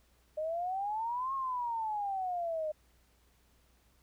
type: exponential two-way sweep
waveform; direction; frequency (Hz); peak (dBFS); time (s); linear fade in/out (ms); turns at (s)
sine; up then down; 606 to 1091 to 606; -32; 0.37-2.72; 10; 1.34
effects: added 60 Hz sine -67 dBFS peak until 4.02 s + pink hiss -70 dBFS RMS until 4.02 s